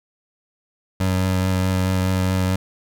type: tone with vibrato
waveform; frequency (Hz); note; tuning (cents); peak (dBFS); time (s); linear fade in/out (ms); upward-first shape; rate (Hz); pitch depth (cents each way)
25% pulse; 93.3; F#2; +15; -14; 1-2.56; 5; triangle; 4.7; 17
effects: none